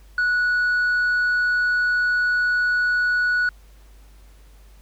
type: tone with tanh clipping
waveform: sine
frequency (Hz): 1469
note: F#6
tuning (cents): -13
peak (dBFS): -18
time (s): 0.18-3.49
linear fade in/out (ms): 2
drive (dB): 2
effects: added 50 Hz sine -45 dBFS peak until 4.81 s + pink hiss -57 dBFS RMS until 4.81 s